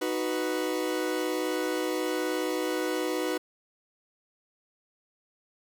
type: chord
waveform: 40% pulse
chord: B major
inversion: first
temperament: equal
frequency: 311.1 / 370 / 493.9 Hz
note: D#4 / F#4 / B4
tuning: 0 / 0 / 0 cents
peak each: -31 dBFS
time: 0.01-3.38 s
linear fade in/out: 10 ms
effects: none